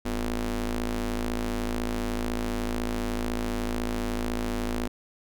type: ring-modulated tone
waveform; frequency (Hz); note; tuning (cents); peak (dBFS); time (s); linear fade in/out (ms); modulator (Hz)
sawtooth; 110; A2; 0; -20; 0.05-4.88; 10; 137
effects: none